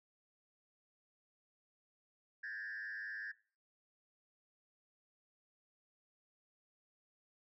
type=tone with frequency modulation; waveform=sine; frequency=1703 Hz; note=G#6; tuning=43 cents sharp; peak=-40 dBFS; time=2.43-3.32 s; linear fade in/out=10 ms; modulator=105 Hz; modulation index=1.1; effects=noise-tail reverb RT60 0.4 s tail -21 dB re dry + tanh soft clip ceiling -39 dBFS